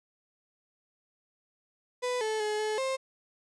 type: tone with pitch steps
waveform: 35% pulse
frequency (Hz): 496.9 / 435.3 / 424.1 / 429.4 / 529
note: B4 / A4 / G#4 / A4 / C5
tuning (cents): +11 / -19 / +36 / -42 / +19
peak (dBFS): -27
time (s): 2.02-2.97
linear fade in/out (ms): 20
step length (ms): 190
effects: resampled to 22050 Hz